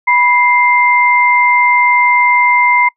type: tone pair together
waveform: sine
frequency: 980.9 / 2093 Hz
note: B5 / C7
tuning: -12 / 0 cents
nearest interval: octave + minor second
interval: 1312 cents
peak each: -10 dBFS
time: 0.07-2.89 s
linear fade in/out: 10 ms
effects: noise-tail reverb RT60 0.1 s tail -25 dB re dry